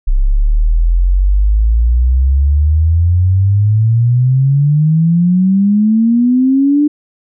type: exponential sweep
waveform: sine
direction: up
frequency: 32.38 to 299.3 Hz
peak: -7 dBFS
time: 0.07-6.88 s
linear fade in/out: 10 ms
effects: none